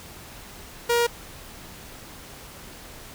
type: tone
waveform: sawtooth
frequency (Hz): 473.6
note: A#4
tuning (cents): +27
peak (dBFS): -15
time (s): 0.89-1.07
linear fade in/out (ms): 10
effects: pink hiss -43 dBFS RMS until 3.14 s